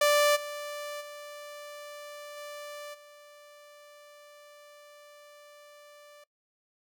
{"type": "tone with level steps", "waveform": "sawtooth", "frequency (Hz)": 587.3, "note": "D5", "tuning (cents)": 0, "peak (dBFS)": [-17, -32, -38, -36, -47], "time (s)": [0.01, 6.24], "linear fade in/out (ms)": 5, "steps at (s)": [0.35, 1, 2.36, 2.93], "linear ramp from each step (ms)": 20, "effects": ["noise-tail reverb RT60 0.1 s tail -21 dB re dry"]}